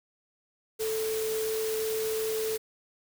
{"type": "tone in noise", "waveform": "sine", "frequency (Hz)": 439.4, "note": "A4", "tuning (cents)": -2, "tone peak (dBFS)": -28, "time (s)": [0.79, 2.58], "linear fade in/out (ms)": 20, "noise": "white", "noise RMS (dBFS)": -37, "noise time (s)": [0.79, 2.58], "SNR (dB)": 6, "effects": []}